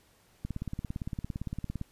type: click train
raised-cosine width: 5 ms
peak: -22 dBFS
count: 25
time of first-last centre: 0.45-1.814 s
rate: 17.6 Hz
effects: pink hiss -64 dBFS RMS until 1.91 s + resampled to 32000 Hz